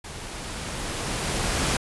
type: noise with level ramp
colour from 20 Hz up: pink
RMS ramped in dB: -38 to -23 dBFS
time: 0.04-1.77 s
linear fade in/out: 5 ms
effects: resampled to 24000 Hz